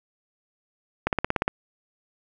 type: click train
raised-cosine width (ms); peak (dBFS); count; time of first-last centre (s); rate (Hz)
0.5; -7; 8; 1.07-1.479; 17.1
effects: none